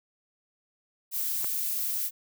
violet noise, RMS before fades -30 dBFS, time 1.11-2.11 s, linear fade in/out 50 ms
click, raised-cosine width 0.5 ms, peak -23 dBFS, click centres 1.444 s
effects none

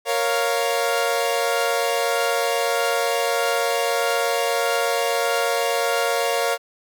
sawtooth chord, Bb minor, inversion none, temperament equal, 466.2 / 554.4 / 698.5 Hz, Bb4 / Db5 / F5, 0 / 0 / 0 cents, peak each -20 dBFS, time 0.05-6.58 s, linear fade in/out 50 ms, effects none

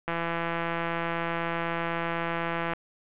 click train, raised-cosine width 0.5 ms, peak -15 dBFS, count 447, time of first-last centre 0.08-2.735 s, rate 168 Hz, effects resampled to 8000 Hz + 8-bit

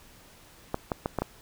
clicks, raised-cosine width 1 ms, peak -13 dBFS, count 5, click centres 0.744 / 0.918 / 1.059 / 1.187 / 1.22 s, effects pink hiss -54 dBFS RMS until 1.41 s

